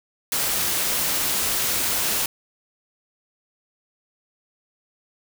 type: noise with amplitude modulation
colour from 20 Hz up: white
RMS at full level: -22 dBFS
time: 0.32-2.26 s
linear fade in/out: 2 ms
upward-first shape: sine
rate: 233 Hz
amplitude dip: 25%
effects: none